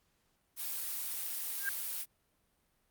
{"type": "noise", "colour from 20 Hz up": "blue", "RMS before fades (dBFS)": -38, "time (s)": [0.56, 2.06], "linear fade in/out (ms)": 50}
{"type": "tone with exponential growth", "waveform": "sine", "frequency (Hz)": 1600, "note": "G6", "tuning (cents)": 35, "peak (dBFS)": -27, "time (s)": [1.57, 1.69], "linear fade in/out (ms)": 1, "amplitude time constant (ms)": 25}
{"effects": ["pink hiss -75 dBFS RMS until 2.9 s", "Opus 48 kbps"]}